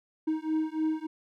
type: beating tone pair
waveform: triangle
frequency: 312.7 / 316.1 Hz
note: D#4 / D#4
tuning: +9 / +27 cents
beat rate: 3.4 Hz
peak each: -28 dBFS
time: 0.27-1.07 s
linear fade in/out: 10 ms
effects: none